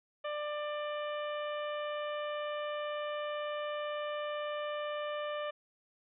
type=harmonic tone; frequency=594 Hz; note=D5; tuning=20 cents sharp; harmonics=1 / 2 / 3 / 4 / 5 / 6; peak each=-36 / -41 / -46 / -50 / -48 / -56 dBFS; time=0.24-5.51 s; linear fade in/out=10 ms; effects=none